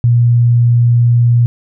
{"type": "tone", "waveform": "sine", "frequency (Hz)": 119.4, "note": "A#2", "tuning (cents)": 42, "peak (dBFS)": -6, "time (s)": [0.04, 1.46], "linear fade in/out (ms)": 0, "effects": []}